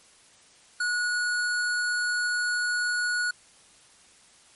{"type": "tone", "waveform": "square", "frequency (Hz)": 1458, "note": "F#6", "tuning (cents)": -26, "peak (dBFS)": -25, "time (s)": [0.8, 3.31], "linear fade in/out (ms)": 5, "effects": ["white hiss -56 dBFS RMS until 4.55 s", "MP3 48 kbps"]}